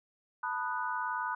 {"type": "chord", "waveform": "sine", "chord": "B dominant seventh", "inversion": "third", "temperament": "just", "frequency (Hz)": [889, 987.8, 1234.7, 1481.6], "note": ["A5", "B5", "D#6", "F#6"], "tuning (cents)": [18, 0, -14, 2], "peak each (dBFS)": [-39, -35, -39, -37], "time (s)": [0.43, 1.35], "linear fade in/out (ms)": 5, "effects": []}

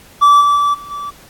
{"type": "tone with level steps", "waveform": "triangle", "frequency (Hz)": 1158, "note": "D6", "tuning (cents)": -25, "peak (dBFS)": [-3, -7, -9, -28, -20], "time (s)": [0.21, 1.11], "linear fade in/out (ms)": 20, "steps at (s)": [0.4, 0.55, 0.73, 0.9], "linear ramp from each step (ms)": 20, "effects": ["pink hiss -43 dBFS RMS until 1.29 s", "AAC 64 kbps"]}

